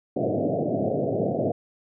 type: band-pass noise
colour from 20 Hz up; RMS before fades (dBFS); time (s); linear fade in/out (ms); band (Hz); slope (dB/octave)
white; -25; 0.16-1.52; 5; 100 to 700; 96
effects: none